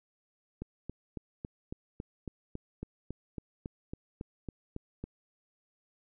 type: click train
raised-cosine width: 3 ms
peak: -25 dBFS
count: 17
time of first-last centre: 0.62-5.04 s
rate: 3.62 Hz
effects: none